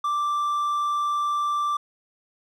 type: tone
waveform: triangle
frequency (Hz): 1174.7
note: D6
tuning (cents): 0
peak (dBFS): -20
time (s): 0.04-1.77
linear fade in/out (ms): 5
effects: none